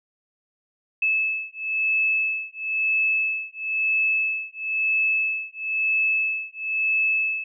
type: beating tone pair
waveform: sine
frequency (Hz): 2607 / 2608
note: E7 / E7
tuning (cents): -20 / -19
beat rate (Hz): 1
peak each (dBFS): -24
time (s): 1.02-7.44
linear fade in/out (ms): 5
effects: none